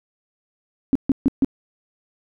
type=tone bursts; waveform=sine; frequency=270 Hz; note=C#4; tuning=45 cents flat; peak=-12 dBFS; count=4; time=0.93-1.446 s; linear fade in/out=0 ms; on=24 ms; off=140 ms; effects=none